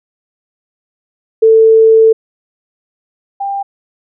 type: tone pair in turn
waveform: sine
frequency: 445.1 / 794.5 Hz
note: A4 / G5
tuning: +20 / +23 cents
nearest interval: minor seventh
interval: 1003 cents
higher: second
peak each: -3 / -15 dBFS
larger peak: first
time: 1.42-2.13 / 3.4-3.63 s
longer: first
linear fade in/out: 10 ms
effects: none